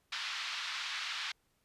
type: band-pass noise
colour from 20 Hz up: white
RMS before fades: -39 dBFS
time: 0.12-1.32 s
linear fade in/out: 5 ms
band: 1100 to 4400 Hz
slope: 24 dB/octave
effects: pink hiss -75 dBFS RMS until 1.64 s + resampled to 32000 Hz